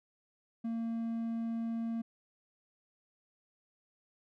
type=tone; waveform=triangle; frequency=228.9 Hz; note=A#3; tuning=31 cents flat; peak=-31 dBFS; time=0.64-2.02 s; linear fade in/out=10 ms; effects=none